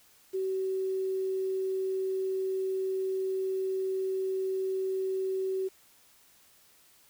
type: tone with quantisation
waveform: sine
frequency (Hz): 380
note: F#4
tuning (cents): +46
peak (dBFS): -28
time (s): 0.33-5.69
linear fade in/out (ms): 20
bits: 9
effects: white hiss -61 dBFS RMS until 7.09 s